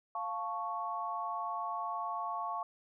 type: chord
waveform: sine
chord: F augmented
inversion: none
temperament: equal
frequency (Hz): 698.5 / 880 / 1108.7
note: F5 / A5 / C#6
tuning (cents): 0 / 0 / 0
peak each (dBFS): -40 / -40 / -37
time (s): 0.15-2.63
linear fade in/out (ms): 2
effects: none